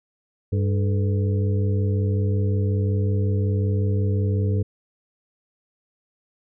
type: harmonic tone with a mistuned harmonic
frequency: 98.7 Hz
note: G2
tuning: 12 cents sharp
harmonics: 1 / 2 / 3 / 4 / 5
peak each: -19 / -30 / -34 / -31 / -36 dBFS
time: 0.52-4.63 s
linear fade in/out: 10 ms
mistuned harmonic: 4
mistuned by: +140 cents
effects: none